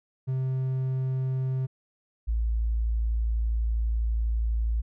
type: tone pair in turn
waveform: triangle / sine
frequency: 130.81 / 56.09 Hz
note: C3 / A1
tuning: 0 / +34 cents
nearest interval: octave + minor third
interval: 1466 cents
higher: first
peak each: -23 dBFS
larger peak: neither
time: 0.27-1.67 / 2.27-4.82 s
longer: second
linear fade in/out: 20 ms
effects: none